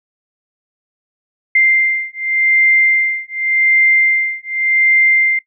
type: beating tone pair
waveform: sine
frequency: 2093 / 2093.87 Hz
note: C7 / C7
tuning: 0 / +1 cents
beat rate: 0.87 Hz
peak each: -14 dBFS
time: 1.55-5.39 s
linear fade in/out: 5 ms
effects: noise-tail reverb RT60 0.1 s tail -18 dB re dry